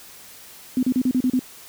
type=tone bursts; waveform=sine; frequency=254.1 Hz; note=B3; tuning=49 cents sharp; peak=-16 dBFS; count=7; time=0.77-1.393 s; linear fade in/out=2 ms; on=59 ms; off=35 ms; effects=white hiss -44 dBFS RMS until 1.68 s